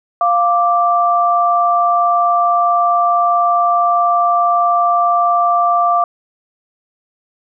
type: tone pair together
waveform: sine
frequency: 698.5 / 1173.9 Hz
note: F5 / D6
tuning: 0 / -1 cents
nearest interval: major sixth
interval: 899 cents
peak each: -13 dBFS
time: 0.21-6.04 s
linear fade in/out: 2 ms
effects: none